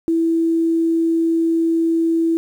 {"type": "tone", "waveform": "sine", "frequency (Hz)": 329.6, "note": "E4", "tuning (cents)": 0, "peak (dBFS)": -14, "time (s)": [0.08, 2.37], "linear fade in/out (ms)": 0, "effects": ["8-bit"]}